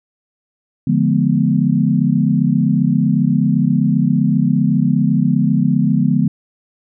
sine chord, D diminished seventh, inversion none, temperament equal with one note detuned, 146.83 / 174.61 / 212 / 246.9 Hz, D3 / F3 / Ab3 / Cb4, 0 / 0 / +36 / 0 cents, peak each -17 dBFS, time 0.87-6.28 s, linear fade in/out 5 ms, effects none

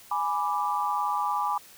sine chord, G# diminished, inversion none, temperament equal, 830.6 / 987.8 / 1174.7 Hz, G#5 / B5 / D6, 0 / 0 / 0 cents, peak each -29 dBFS, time 0.11-1.58 s, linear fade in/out 5 ms, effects white hiss -51 dBFS RMS until 1.77 s

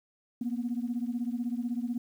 sine beating tone pair, 234.7 / 250.7 Hz, A#3 / B3, +12 / +26 cents, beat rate 16 Hz, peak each -31 / -33 dBFS, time 0.41-1.98 s, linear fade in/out 5 ms, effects tanh soft clip ceiling -23 dBFS + 10-bit

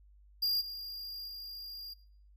square tone with level steps, 4809 Hz, D8, 40 cents sharp, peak -28 / -40 / -42 dBFS, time 0.42-1.94 s, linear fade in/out 10 ms, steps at 0.6 / 1.27 s, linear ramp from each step 20 ms, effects noise-tail reverb RT60 0.6 s tail -21 dB re dry + added 50 Hz sine -57 dBFS peak until 2.36 s

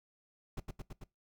brown noise with echo, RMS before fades -38 dBFS, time 0.57-0.6 s, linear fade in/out 5 ms, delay 110 ms, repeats 4, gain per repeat -2 dB, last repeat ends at 1.04 s, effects noise-tail reverb RT60 0.2 s tail -21 dB re dry

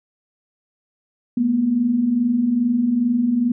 sine tone pair together, 220 / 242.4 Hz, A3 / B3, 0 / -32 cents, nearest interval major second, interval 168 cents, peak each -24 / -16 dBFS, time 1.37-3.52 s, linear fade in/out 5 ms, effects none

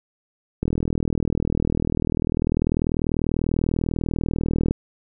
click train, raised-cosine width 3 ms, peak -9 dBFS, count 165, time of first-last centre 0.63-4.71 s, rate 40.2 Hz, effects none

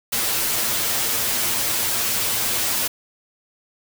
white noise with comb filter, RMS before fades -22 dBFS, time 0.12-2.88 s, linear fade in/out 10 ms, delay 8.8 ms, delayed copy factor +0.75, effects none

